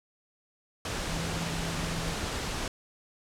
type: tone in noise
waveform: sine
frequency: 164.9 Hz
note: E3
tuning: 1 cent sharp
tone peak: -35 dBFS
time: 1.09-2.13 s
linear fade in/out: 2 ms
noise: pink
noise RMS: -33 dBFS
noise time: 0.85-2.68 s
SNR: -5 dB
effects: low-pass 8000 Hz 12 dB/octave